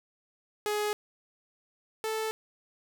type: tone pair in turn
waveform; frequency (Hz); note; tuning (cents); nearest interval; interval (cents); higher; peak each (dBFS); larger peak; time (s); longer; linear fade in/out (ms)
sawtooth; 419 / 439.2; G#4 / A4; +15 / -3; minor second; 82; second; -24 / -26; first; 0.66-0.93 / 2.04-2.31; neither; 0
effects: none